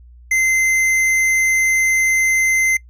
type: tone with hard clipping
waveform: sine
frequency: 2071 Hz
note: C7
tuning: 18 cents flat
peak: -15 dBFS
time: 0.31-2.77 s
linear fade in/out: 5 ms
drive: 11 dB
effects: noise-tail reverb RT60 0.1 s tail -22 dB re dry + added 60 Hz sine -40 dBFS peak until 2.89 s